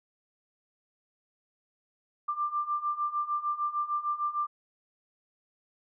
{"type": "beating tone pair", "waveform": "sine", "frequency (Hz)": [1182, 1188.6], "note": ["D6", "D6"], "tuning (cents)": [11, 20], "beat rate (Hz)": 6.6, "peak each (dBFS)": [-33, -30], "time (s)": [2.28, 4.47], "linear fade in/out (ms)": 10, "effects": []}